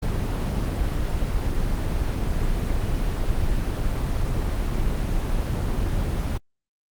brown noise, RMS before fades -23 dBFS, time 0.02-6.38 s, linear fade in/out 10 ms, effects Opus 24 kbps

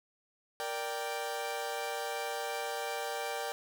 sawtooth chord, G minor, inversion first, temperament equal, 466.2 / 587.3 / 784 Hz, Bb4 / D5 / G5, 0 / 0 / 0 cents, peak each -36 / -36 / -34 dBFS, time 0.6-3.52 s, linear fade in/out 0 ms, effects none

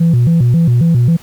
sine tone with vibrato, 142.2 Hz, C#3, 45 cents sharp, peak -5 dBFS, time 0-1.17 s, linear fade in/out 10 ms, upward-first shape square, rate 3.7 Hz, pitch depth 280 cents each way, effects tanh soft clip ceiling -5 dBFS + pink hiss -41 dBFS RMS until 1.22 s

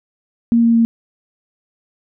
sine tone with pitch steps, 233.1 / 231.5 / 229.9 Hz, A#3 / A#3 / A#3, 0 / -12 / -24 cents, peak -9 dBFS, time 0.52-0.85 s, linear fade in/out 0 ms, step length 110 ms, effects none

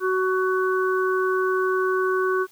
harmonic tone, 374 Hz, F#4, 19 cents sharp, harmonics 1 / 3 / 4, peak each -21 / -26 / -27 dBFS, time 0-2.47 s, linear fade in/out 50 ms, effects white hiss -55 dBFS RMS until 2.51 s

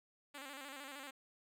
5% pulse tone with vibrato, 277.2 Hz, C#4, in tune, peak -36 dBFS, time 0.34-1.11 s, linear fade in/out 10 ms, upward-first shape square, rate 13 Hz, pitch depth 72 cents each way, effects none

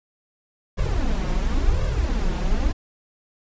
brown noise with flanger, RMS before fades -21 dBFS, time 0.77-2.73 s, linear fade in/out 20 ms, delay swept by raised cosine 1.8 to 5.6 ms, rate 0.94 Hz, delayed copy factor +0.85, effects resampled to 16000 Hz

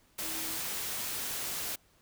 sine tone in noise, 320 Hz, D#4, 49 cents sharp, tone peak -46 dBFS, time 0.22-0.58 s, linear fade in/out 10 ms, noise white, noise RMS -36 dBFS, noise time 0.18-1.76 s, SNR -13 dB, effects pink hiss -66 dBFS RMS until 2.01 s

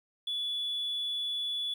triangle tone, 3430 Hz, A7, 45 cents flat, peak -28 dBFS, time 0.27-1.74 s, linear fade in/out 5 ms, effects tanh soft clip ceiling -27 dBFS + 10-bit

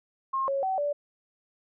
sine tone with pitch steps, 1070 / 550 / 761 / 581 Hz, C6 / C#5 / F#5 / D5, +38 / -14 / +48 / -19 cents, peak -25 dBFS, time 0.33-0.93 s, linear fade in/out 10 ms, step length 150 ms, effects none

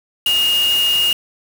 sine tone in noise, 2849 Hz, F7, 34 cents sharp, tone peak -13 dBFS, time 0.26-1.13 s, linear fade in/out 2 ms, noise white, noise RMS -26 dBFS, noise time 0.26-1.13 s, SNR +10 dB, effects none

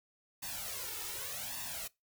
white noise with flanger, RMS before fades -41 dBFS, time 0.42-1.88 s, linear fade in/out 10 ms, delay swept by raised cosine 1.1 to 2.3 ms, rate 0.85 Hz, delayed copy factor +0.95, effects noise-tail reverb RT60 0.2 s tail -22 dB re dry

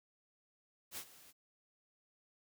white noise with ADSR envelope, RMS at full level -43 dBFS, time 0.91-1.33 s, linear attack 62 ms, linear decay 71 ms, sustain -17 dB, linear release 31 ms, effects none

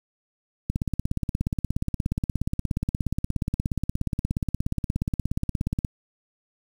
click train, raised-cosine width 5 ms, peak -12 dBFS, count 88, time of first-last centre 0.7-5.848 s, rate 16.9 Hz, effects 7-bit

